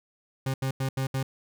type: tone bursts at uneven times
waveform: 40% pulse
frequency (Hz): 133.3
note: C3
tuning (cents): +33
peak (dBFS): -25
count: 5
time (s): 0.46-0.54 / 0.62-0.71 / 0.8-0.89 / 0.97-1.07 / 1.14-1.23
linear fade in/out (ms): 5
effects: none